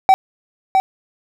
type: tone with echo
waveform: triangle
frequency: 766 Hz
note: G5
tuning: 40 cents flat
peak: -4 dBFS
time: 0.09-0.14 s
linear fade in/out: 0 ms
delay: 660 ms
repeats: 1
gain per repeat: -4 dB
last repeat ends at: 0.8 s
effects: none